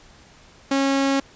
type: tone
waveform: sawtooth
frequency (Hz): 273.6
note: C#4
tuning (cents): -23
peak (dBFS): -14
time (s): 0.71-1.2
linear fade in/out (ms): 5
effects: pink hiss -50 dBFS RMS until 1.35 s + resampled to 16000 Hz